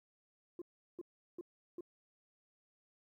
sine tone bursts, 349.8 Hz, F4, 3 cents sharp, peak -40 dBFS, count 4, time 0.59-1.808 s, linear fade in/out 2 ms, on 27 ms, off 370 ms, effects tanh soft clip ceiling -40 dBFS + 13-bit

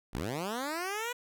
10% pulse linear sweep, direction up, 44.61 to 497.4 Hz, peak -25 dBFS, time 0.13-1.13 s, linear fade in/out 10 ms, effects none

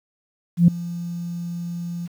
sine tone with ADSR envelope, 172.4 Hz, F3, 22 cents flat, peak -6 dBFS, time 0.57-2.08 s, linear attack 110 ms, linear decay 4 ms, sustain -20 dB, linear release 24 ms, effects tanh soft clip ceiling -3 dBFS + 8-bit

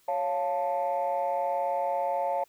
sine chord, Db augmented, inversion none, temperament equal, 554.4 / 698.5 / 880 Hz, Db5 / F5 / A5, 0 / 0 / 0 cents, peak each -29 dBFS, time 0.08-2.44 s, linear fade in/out 5 ms, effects tanh soft clip ceiling -20 dBFS + white hiss -64 dBFS RMS until 2.48 s

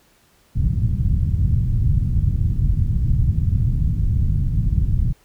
white low-pass noise, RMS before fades -18 dBFS, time 0.55-5.13 s, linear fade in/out 10 ms, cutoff 130 Hz, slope 24 dB/octave, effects pink hiss -57 dBFS RMS until 5.24 s

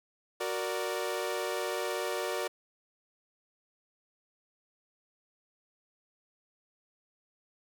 sawtooth chord, Gb augmented, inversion none, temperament equal, 370 / 466.2 / 587.3 Hz, Gb4 / Bb4 / D5, 0 / 0 / 0 cents, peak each -32 dBFS, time 0.4-2.48 s, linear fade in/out 10 ms, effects none

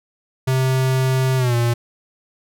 square tone with pitch glide, 130.81 to 118.58 Hz, C3 to A#2, 0 to +30 cents, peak -16 dBFS, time 0.47-1.74 s, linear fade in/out 10 ms, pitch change -170 cents, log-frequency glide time 1.37-1.55 s, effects none

